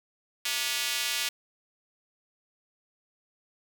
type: tone with high-pass filter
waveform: square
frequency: 130.81 Hz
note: C3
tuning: in tune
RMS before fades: -30 dBFS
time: 0.45-1.29 s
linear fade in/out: 5 ms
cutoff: 2800 Hz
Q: 1.1
effects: none